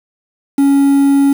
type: tone with quantisation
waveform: triangle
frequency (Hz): 278.5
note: C#4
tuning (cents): +8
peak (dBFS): -5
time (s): 0.58-1.33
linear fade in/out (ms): 5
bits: 5
effects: none